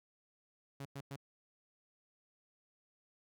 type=tone bursts; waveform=sawtooth; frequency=138.59 Hz; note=C#3; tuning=in tune; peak=-39 dBFS; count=3; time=0.8-1.162 s; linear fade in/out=5 ms; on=54 ms; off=100 ms; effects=none